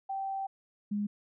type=tone pair in turn; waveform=sine; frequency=778 / 206.1 Hz; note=G5 / G#3; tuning=-13 / -13 cents; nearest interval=octave + major seventh; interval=2300 cents; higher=first; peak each=-32 / -29 dBFS; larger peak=second; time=0.09-0.47 / 0.91-1.07 s; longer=first; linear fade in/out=10 ms; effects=none